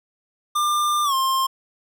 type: tone with pitch glide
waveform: square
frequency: 1196 to 1059.4 Hz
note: D6 to C6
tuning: +31 to +21 cents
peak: -19 dBFS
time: 0.55-1.47 s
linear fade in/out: 10 ms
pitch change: -210 cents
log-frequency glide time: 1.04-1.14 s
effects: none